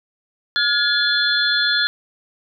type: tone cluster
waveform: sine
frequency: 1427 / 1691 / 3444 / 4175 Hz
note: F6 / G#6 / A7 / C8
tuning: +37 / +31 / -38 / -5 cents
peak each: -21 dBFS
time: 0.56-1.87 s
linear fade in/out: 0 ms
effects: none